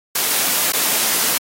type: noise with dropouts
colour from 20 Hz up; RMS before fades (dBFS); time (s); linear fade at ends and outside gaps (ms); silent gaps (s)
white; -18; 0.15-1.38; 5; 0.723-0.733
effects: high-pass 200 Hz 12 dB/octave + AAC 48 kbps